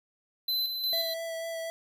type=tone with tremolo; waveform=square; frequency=4041 Hz; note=B7; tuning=39 cents sharp; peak=-27 dBFS; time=0.48-1.14 s; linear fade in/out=5 ms; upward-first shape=square; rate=2.8 Hz; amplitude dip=45%
type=tone with vibrato; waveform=square; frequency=659.3 Hz; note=E5; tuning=in tune; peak=-34 dBFS; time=0.93-1.7 s; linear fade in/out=0 ms; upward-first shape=sine; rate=4.1 Hz; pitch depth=13 cents each way
effects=none